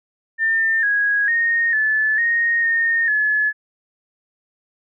sine tone with pitch steps, 1801 / 1655 / 1852 / 1737 / 1861 / 1838 / 1711 Hz, A6 / G#6 / A#6 / A6 / A#6 / A#6 / A6, +40 / -6 / -12 / -23 / -3 / -25 / -49 cents, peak -15 dBFS, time 0.38-3.53 s, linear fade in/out 50 ms, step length 450 ms, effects none

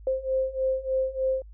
sine beating tone pair, 523 / 526.3 Hz, C5 / C5, -1 / +10 cents, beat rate 3.3 Hz, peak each -28 / -26 dBFS, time 0.07-1.42 s, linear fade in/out 2 ms, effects added 52 Hz sine -43 dBFS peak until 1.53 s

